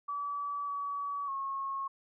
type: tone with pitch steps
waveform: sine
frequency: 1148 / 1138 / 1090 Hz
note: D6 / C#6 / C#6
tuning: -40 / +45 / -29 cents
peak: -33 dBFS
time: 0.08-1.88 s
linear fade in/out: 10 ms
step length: 600 ms
effects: none